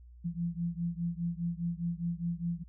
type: beating tone pair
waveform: sine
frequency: 168.8 / 173.7 Hz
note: E3 / F3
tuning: +41 / -9 cents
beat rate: 4.9 Hz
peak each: -34 / -35 dBFS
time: 0.24-2.64 s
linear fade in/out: 20 ms
effects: added 60 Hz sine -50 dBFS peak until 2.68 s